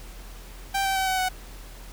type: tone with pitch steps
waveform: sawtooth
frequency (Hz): 784 / 773.7 / 763.4 / 753.4 / 743.4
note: G5 / G5 / G5 / F#5 / F#5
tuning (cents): 0 / -23 / -46 / +31 / +8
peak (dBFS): -19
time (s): 0.74-1.29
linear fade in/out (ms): 10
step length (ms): 110
effects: added 42 Hz sine -40 dBFS peak until 1.92 s + pink hiss -47 dBFS RMS until 1.92 s